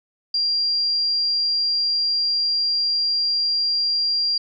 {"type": "tone", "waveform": "sine", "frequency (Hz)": 4766, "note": "D8", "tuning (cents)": 25, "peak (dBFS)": -18, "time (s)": [0.34, 4.38], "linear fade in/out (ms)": 5, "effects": []}